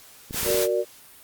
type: clicks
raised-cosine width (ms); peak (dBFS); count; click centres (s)
3; -23; 6; 0.309 / 0.345 / 0.431 / 0.465 / 0.504 / 0.545
type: noise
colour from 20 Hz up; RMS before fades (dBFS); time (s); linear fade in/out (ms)
white; -27; 0.32-0.68; 50
type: chord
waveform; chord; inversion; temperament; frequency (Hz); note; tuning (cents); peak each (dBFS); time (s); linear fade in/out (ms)
sine; Gb augmented; none; equal; 370 / 466.2 / 587.3; Gb4 / Bb4 / D5; 0 / 0 / 0; -25; 0.44-0.85; 50
effects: white hiss -49 dBFS RMS until 1.23 s + Opus 48 kbps